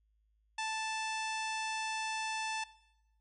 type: harmonic tone with a mistuned harmonic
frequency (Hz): 880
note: A5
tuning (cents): 0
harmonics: 1 / 2 / 3 / 4 / 5 / 6 / 7 / 8 / 9 / 10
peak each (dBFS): -37 / -42 / -41 / -45 / -50 / -49 / -51 / -54 / -56 / -52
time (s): 0.58-2.64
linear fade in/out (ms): 5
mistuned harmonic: 7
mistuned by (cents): -29
effects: noise-tail reverb RT60 0.9 s tail -19 dB re dry + added 53 Hz sine -70 dBFS peak until 3.2 s